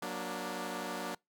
10% pulse chord, Gb augmented, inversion none, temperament equal with one note detuned, 185 / 236.3 / 293.7 Hz, Gb3 / Bb3 / D4, 0 / +24 / 0 cents, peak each -33 dBFS, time 0.02-1.15 s, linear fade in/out 5 ms, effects noise-tail reverb RT60 0.2 s tail -26 dB re dry

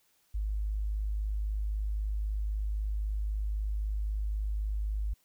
sine tone, 51.91 Hz, G#1, in tune, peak -29 dBFS, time 0.34-5.14 s, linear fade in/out 10 ms, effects white hiss -70 dBFS RMS until 5.24 s

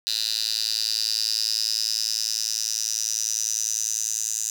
10% pulse tone with high-pass filter sweep, 110 Hz, A2, in tune, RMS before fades -26 dBFS, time 0.07-4.5 s, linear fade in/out 0 ms, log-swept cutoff 4300 to 6600 Hz, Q 7.6, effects none

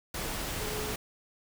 sine tone in noise, 426.4 Hz, G#4, 46 cents sharp, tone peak -38 dBFS, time 0.6-0.93 s, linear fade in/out 5 ms, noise pink, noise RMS -35 dBFS, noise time 0.14-0.96 s, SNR -6 dB, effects none

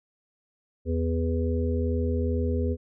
harmonic tone, 82.41 Hz, E2, in tune, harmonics 1 / 3 / 5 / 6, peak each -25 / -30 / -32 / -33 dBFS, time 0.85-2.77 s, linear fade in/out 50 ms, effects none

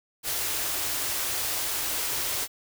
white band-stop noise, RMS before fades -29 dBFS, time 0.23-2.48 s, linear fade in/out 50 ms, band 150 to 250 Hz, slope 96 dB/octave, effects none

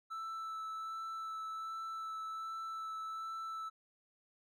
triangle tone with vibrato, 1318.5 Hz, E6, in tune, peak -38 dBFS, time 0.1-3.7 s, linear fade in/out 20 ms, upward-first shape sine, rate 1.3 Hz, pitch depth 10 cents each way, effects none

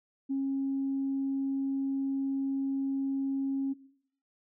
sine tone, 271.9 Hz, C#4, 33 cents flat, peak -27 dBFS, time 0.29-3.74 s, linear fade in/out 20 ms, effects noise-tail reverb RT60 0.6 s tail -17 dB re dry + tanh soft clip ceiling -23 dBFS

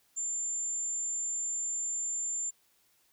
sine tone, 7230 Hz, A8, 46 cents sharp, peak -31 dBFS, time 0.16-2.51 s, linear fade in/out 20 ms, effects white hiss -69 dBFS RMS until 3.12 s

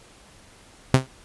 sawtooth tone with exponential decay, 130.81 Hz, C3, in tune, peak -6 dBFS, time 0.94-1.07 s, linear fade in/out 0 ms, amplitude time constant 28 ms, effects pink hiss -51 dBFS RMS until 1.24 s + resampled to 24000 Hz

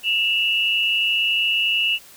sine tone pair together, 2683 / 2894 Hz, E7 / F#7, +30 / -39 cents, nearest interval minor second, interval 131 cents, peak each -20 dBFS, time 0.03-1.99 s, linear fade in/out 50 ms, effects white hiss -46 dBFS RMS until 2.16 s

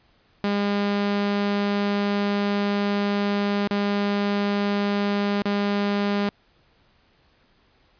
sawtooth tone with dropouts, 202.8 Hz, G#3, 41 cents flat, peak -17 dBFS, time 0.44-6.29 s, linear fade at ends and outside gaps 0 ms, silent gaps 3.674-3.71 / 5.421-5.456 s, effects pink hiss -61 dBFS RMS until 7.99 s + resampled to 11025 Hz

